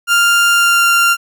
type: tone with pitch glide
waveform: 30% pulse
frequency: 1396.9 to 1388.1 Hz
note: F6 to F6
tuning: 0 to -11 cents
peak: -6 dBFS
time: 0.07-1.17 s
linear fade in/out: 50 ms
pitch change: -11 cents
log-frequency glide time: 0.51-0.85 s
effects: none